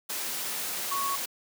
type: tone in noise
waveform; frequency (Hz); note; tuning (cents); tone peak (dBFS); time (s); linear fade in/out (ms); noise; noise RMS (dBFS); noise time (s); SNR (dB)
sine; 1108.7; C#6; 0; -28; 0.91-1.16; 10; white; -33; 0.09-1.26; +2
effects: high-pass 200 Hz 12 dB/octave